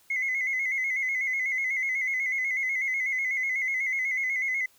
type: tone with vibrato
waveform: sine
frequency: 2093 Hz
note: C7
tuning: in tune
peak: -24 dBFS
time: 0.1-4.66 s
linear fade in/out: 5 ms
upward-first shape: square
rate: 8.1 Hz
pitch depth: 56 cents each way
effects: tanh soft clip ceiling -21 dBFS + white hiss -61 dBFS RMS until 4.78 s